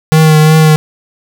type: tone with vibrato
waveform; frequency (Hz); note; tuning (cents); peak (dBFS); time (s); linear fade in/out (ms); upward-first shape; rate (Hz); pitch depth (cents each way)
square; 156; D#3; +5; -4; 0.12-0.76; 0; triangle; 2.8; 28
effects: none